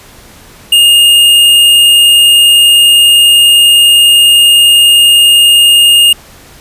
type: tone with hard clipping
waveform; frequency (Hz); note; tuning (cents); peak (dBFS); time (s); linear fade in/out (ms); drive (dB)
sine; 2835; F7; +25; -3; 0.72-6.13; 5; 15
effects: pink hiss -36 dBFS RMS until 6.6 s + resampled to 32000 Hz